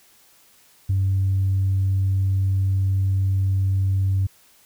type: tone with ADSR envelope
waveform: sine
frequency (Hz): 96.2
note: G2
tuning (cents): -32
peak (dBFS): -14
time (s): 0.89-4.27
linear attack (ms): 11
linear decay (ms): 13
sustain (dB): -2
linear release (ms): 11
effects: tanh soft clip ceiling -14 dBFS + white hiss -55 dBFS RMS until 4.65 s